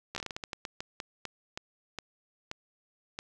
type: slowing click train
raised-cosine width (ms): 0.2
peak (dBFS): -19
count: 18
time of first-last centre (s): 0.15-3.189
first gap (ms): 13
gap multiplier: 1.28
effects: none